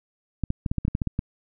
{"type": "clicks", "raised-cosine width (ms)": 5, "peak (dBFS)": -12, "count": 11, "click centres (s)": [0.437, 0.504, 0.662, 0.715, 0.783, 0.851, 0.881, 0.951, 1.018, 1.073, 1.191], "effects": []}